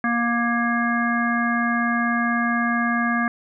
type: harmonic tone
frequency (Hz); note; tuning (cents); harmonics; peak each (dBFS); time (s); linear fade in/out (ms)
236.1; A#3; +22; 1 / 3 / 5 / 7 / 9; -22 / -28 / -26 / -24 / -32; 0.04-3.28; 2
effects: none